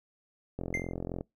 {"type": "click train", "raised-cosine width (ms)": 2, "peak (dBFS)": -22, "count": 28, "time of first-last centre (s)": [0.59, 1.209], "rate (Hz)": 43.6}
{"type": "tone with exponential decay", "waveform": "triangle", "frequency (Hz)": 2093, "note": "C7", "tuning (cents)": 0, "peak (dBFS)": -25, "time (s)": [0.74, 0.93], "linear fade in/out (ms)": 2, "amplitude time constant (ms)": 40}
{"effects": ["noise-tail reverb RT60 0.2 s tail -26 dB re dry"]}